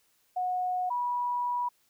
sine tone pair in turn, 730 / 974.5 Hz, F#5 / B5, -24 / -23 cents, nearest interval perfect fourth, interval 501 cents, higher second, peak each -27 dBFS, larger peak neither, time 0.36-0.9 / 0.9-1.69 s, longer second, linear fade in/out 10 ms, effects white hiss -69 dBFS RMS until 1.89 s

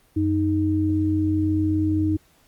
sine tone pair together, 92.67 / 311.3 Hz, F#2 / D#4, +3 / +1 cents, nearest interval octave + major sixth, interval 2098 cents, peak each -23 / -20 dBFS, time 0.16-2.17 s, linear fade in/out 10 ms, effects pink hiss -59 dBFS RMS until 2.47 s + Opus 32 kbps

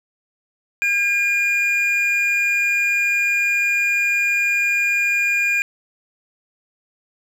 triangle tone pair together, 1616.5 / 2422 Hz, G#6 / D#7, -47 / -47 cents, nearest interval perfect fifth, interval 700 cents, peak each -23 / -15 dBFS, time 0.82-5.62 s, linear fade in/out 0 ms, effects none

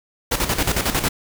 pink noise with tremolo, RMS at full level -19 dBFS, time 0.31-1.09 s, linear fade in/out 10 ms, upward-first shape square, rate 11 Hz, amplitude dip 65%, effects none

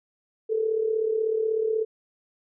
sine tone with amplitude modulation, 440.6 Hz, A4, 2 cents sharp, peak -19 dBFS, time 0.49-1.85 s, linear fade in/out 20 ms, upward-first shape sine, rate 36.3 Hz, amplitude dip 65%, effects none

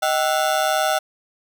30% pulse ring-modulated tone, 698.5 Hz, F5, in tune, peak -12 dBFS, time 0.02-0.99 s, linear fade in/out 10 ms, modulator 71.1 Hz, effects none

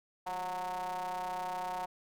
square ring-modulated tone, 93 Hz, F#2, 9 cents sharp, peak -33 dBFS, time 0.26-1.86 s, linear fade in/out 10 ms, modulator 821 Hz, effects none

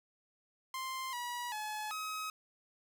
sawtooth tone with pitch steps, 1048 / 968 / 853 / 1271 Hz, C6 / B5 / G#5 / D#6, +2 / -35 / +46 / +36 cents, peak -34 dBFS, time 0.74-2.3 s, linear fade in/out 2 ms, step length 390 ms, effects none

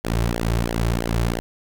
sawtooth tone with flanger, 57.5 Hz, A#1, 23 cents flat, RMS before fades -22 dBFS, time 0.04-1.4 s, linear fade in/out 0 ms, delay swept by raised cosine 0.78 to 4.18 ms, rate 3 Hz, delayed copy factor -0.9, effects none

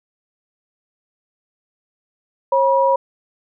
sine tone pair together, 542 / 965.7 Hz, C#5 / B5, -39 / -39 cents, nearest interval minor seventh, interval 1000 cents, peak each -15 dBFS, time 2.52-2.96 s, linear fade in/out 5 ms, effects none

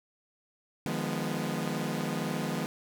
sawtooth chord, F half-diminished seventh, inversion third, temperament equal with one note detuned, 152.54 / 174.61 / 207.7 / 246.9 Hz, Eb3 / F3 / Ab3 / Cb4, -34 / 0 / 0 / 0 cents, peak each -32 dBFS, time 0.86-2.66 s, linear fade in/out 0 ms, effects none

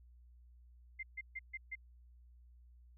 sine tone bursts, 2093 Hz, C7, in tune, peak -40 dBFS, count 5, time 0.99-1.755 s, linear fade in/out 10 ms, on 41 ms, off 140 ms, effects added 60 Hz sine -58 dBFS peak until 2.97 s

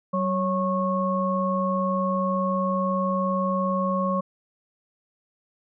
sine tone cluster, 189.8 / 552 / 1095 Hz, F#3 / C#5 / C#6, +44 / -7 / -22 cents, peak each -25 / -27 / -26 dBFS, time 0.13-4.21 s, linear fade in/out 10 ms, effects none

